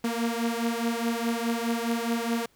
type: beating tone pair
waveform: sawtooth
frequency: 230.7 / 235.5 Hz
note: A#3 / A#3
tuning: -18 / +18 cents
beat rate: 4.8 Hz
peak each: -24 / -26 dBFS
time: 0.04-2.46 s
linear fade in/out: 5 ms
effects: pink hiss -64 dBFS RMS until 2.55 s